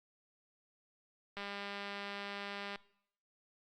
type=click train; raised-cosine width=0.3 ms; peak=-27 dBFS; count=280; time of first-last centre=1.37-2.758 s; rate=201 Hz; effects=noise-tail reverb RT60 0.7 s tail -21 dB re dry + Opus 48 kbps